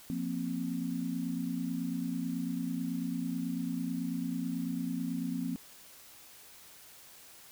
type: chord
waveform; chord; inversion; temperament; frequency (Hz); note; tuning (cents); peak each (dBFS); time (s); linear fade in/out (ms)
sine; F suspended fourth; none; just; 174.61 / 232.8 / 261.9; F3 / Bb3 / C4; 0 / -2 / +2; -37 / -37 / -35; 0.1-5.56; 0
effects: white hiss -54 dBFS RMS until 7.51 s